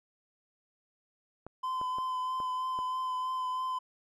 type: clicks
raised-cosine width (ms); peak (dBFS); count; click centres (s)
1; -29; 5; 1.466 / 1.814 / 1.985 / 2.402 / 2.789
type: tone with vibrato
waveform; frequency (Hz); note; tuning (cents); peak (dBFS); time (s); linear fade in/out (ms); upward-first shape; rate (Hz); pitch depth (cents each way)
triangle; 1022; C6; -41; -29; 1.63-3.79; 10; triangle; 3.1; 19
effects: none